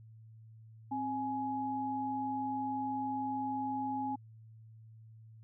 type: tone pair together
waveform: sine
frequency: 263.8 / 837.5 Hz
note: C4 / G#5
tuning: +14 / +14 cents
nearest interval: octave + minor sixth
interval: 2000 cents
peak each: -37 / -35 dBFS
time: 0.91-4.16 s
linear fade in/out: 10 ms
effects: added 111 Hz sine -52 dBFS peak until 5.43 s